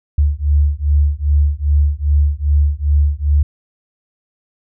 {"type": "beating tone pair", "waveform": "sine", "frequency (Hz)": [71.8, 74.3], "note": ["D2", "D2"], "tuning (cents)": [-39, 21], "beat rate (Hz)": 2.5, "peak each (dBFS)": -14, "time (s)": [0.18, 3.43], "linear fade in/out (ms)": 5, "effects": []}